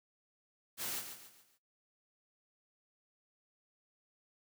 white noise with echo, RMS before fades -39 dBFS, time 0.77-1.03 s, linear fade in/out 50 ms, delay 140 ms, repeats 4, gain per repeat -8 dB, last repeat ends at 1.59 s, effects noise-tail reverb RT60 0.4 s tail -25 dB re dry + high-pass 100 Hz 12 dB/octave

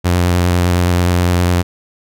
sawtooth tone with vibrato, 88.5 Hz, F2, 23 cents sharp, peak -7 dBFS, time 0.04-1.63 s, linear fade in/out 20 ms, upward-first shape sine, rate 9.7 Hz, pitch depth 23 cents each way, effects none

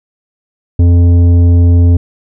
sine tone with tanh clipping, 86.7 Hz, F2, 12 cents flat, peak -5 dBFS, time 0.79-1.97 s, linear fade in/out 5 ms, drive 10 dB, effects none

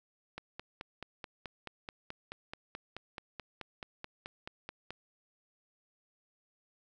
click train, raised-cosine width 0.3 ms, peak -25 dBFS, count 22, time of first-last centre 0.38-4.906 s, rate 4.64 Hz, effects none

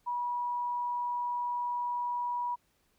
sine tone, 970 Hz, B5, 31 cents flat, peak -30 dBFS, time 0.06-2.56 s, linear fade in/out 20 ms, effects pink hiss -72 dBFS RMS until 2.98 s

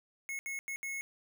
square tone bursts at uneven times, 2181 Hz, C#7, 29 cents flat, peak -37 dBFS, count 4, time 0.29-0.39 / 0.46-0.59 / 0.68-0.76 / 0.83-1.01 s, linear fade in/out 0 ms, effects 12-bit

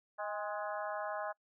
harmonic tone with a mistuned harmonic, 209.7 Hz, G#3, 17 cents sharp, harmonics 3 / 4 / 5 / 6 / 7 / 8, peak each -40 / -42 / -44 / -46 / -47 / -48 dBFS, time 0.18-1.33 s, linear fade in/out 20 ms, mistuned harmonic 4, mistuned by -46 cents, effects noise-tail reverb RT60 0.1 s tail -25 dB re dry

